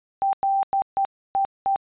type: tone bursts at uneven times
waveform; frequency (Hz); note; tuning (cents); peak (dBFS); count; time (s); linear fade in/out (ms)
sine; 784; G5; 0; -18; 6; 0.22-0.33 / 0.43-0.63 / 0.73-0.82 / 0.97-1.05 / 1.35-1.45 / 1.66-1.76; 0
effects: resampled to 8000 Hz